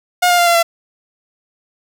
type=tone with pitch steps; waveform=sawtooth; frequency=716 / 705.7 / 695.6 / 685.6 / 675.8 Hz; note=F5 / F5 / F5 / F5 / E5; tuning=+43 / +18 / -7 / -32 / +43 cents; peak=-6 dBFS; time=0.22-0.63 s; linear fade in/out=10 ms; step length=82 ms; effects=none